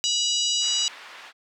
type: harmonic tone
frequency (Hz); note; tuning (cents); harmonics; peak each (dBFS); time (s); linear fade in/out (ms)
973; B5; -26; 3 / 4 / 5 / 6 / 7 / 8; -25 / -27 / -29 / -31 / -32 / -33; 0.04-0.88; 0
type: band-pass noise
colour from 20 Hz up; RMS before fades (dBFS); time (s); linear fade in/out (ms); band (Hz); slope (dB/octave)
pink; -44; 0.6-1.33; 50; 1100 to 3300; 12
effects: none